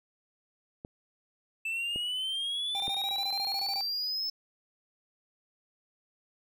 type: clicks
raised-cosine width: 2 ms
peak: -27 dBFS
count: 3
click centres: 0.849 / 1.96 / 2.88 s
type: exponential sweep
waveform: triangle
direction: up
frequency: 2637 to 5274 Hz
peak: -29 dBFS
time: 1.65-4.3 s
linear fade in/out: 5 ms
type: tone bursts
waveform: square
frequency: 791 Hz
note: G5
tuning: 15 cents sharp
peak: -36 dBFS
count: 15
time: 2.75-3.809 s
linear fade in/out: 0 ms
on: 51 ms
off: 21 ms
effects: none